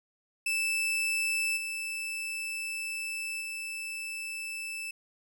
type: tone with level steps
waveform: 40% pulse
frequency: 2637 Hz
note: E7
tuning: in tune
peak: -26 / -32 / -34 dBFS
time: 0.46-4.91 s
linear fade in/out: 5 ms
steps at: 1.56 / 3.4 s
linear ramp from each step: 20 ms
effects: none